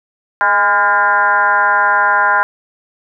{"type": "tone with frequency modulation", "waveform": "sine", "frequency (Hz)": 1215, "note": "D#6", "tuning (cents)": -42, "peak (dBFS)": -9, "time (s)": [0.41, 2.43], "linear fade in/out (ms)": 0, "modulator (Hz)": 197, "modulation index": 2.3, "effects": []}